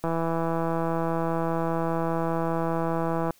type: click train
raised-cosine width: 1 ms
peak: -14 dBFS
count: 540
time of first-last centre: 0.04-3.307 s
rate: 165 Hz
effects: white hiss -59 dBFS RMS until 3.39 s